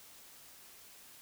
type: silence
effects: white hiss -56 dBFS RMS until 1.21 s